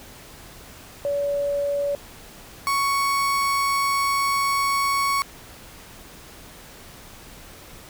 sine / 35% pulse tone pair in turn, 570 / 1112 Hz, C#5 / C#6, +48 / +5 cents, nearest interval octave, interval 1157 cents, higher second, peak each -21 / -18 dBFS, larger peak second, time 1.05-1.95 / 2.67-5.22 s, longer second, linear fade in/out 0 ms, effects pink hiss -44 dBFS RMS until 7.89 s

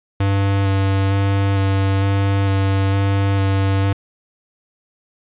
square tone with vibrato, 98 Hz, G2, in tune, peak -15 dBFS, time 0.2-3.93 s, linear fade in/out 5 ms, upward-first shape square, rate 1.1 Hz, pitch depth 11 cents each way, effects resampled to 8000 Hz + 9-bit

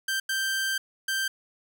sawtooth tone bursts at uneven times, 1568 Hz, G6, in tune, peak -22 dBFS, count 3, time 0.08-0.2 / 0.29-0.78 / 1.08-1.28 s, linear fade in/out 5 ms, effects none

